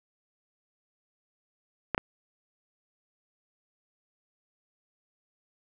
clicks, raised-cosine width 0.5 ms, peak -11 dBFS, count 2, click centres 1.947 / 1.979 s, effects none

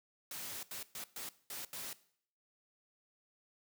white noise bursts at uneven times, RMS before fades -44 dBFS, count 6, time 0.31-0.63 / 0.71-0.83 / 0.95-1.04 / 1.16-1.29 / 1.5-1.65 / 1.73-1.93 s, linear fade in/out 2 ms, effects noise-tail reverb RT60 0.6 s tail -18 dB re dry + high-pass 80 Hz 12 dB/octave

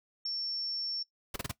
sine tone, 5440 Hz, F8, 46 cents flat, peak -32 dBFS, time 0.25-1.03 s, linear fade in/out 5 ms
pink noise bursts, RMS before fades -35 dBFS, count 4, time 1.34-1.515 s, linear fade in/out 5 ms, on 22 ms, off 29 ms
effects noise-tail reverb RT60 0.1 s tail -17 dB re dry

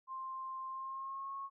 sine tone with pitch glide, 1052 to 1095.4 Hz, C6 to C#6, +9 to -21 cents, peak -40 dBFS, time 0.07-1.5 s, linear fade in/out 50 ms, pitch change +70 cents, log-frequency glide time 0.68-1.35 s, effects none

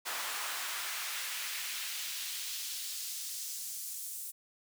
pink noise with high-pass filter sweep, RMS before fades -39 dBFS, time 0.05-4.32 s, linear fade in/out 20 ms, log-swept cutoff 940 to 9200 Hz, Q 1, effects none

